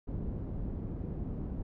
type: low-pass noise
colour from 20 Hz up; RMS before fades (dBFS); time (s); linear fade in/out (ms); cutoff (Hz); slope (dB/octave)
pink; -37; 0.07-1.63; 10; 300; 12
effects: none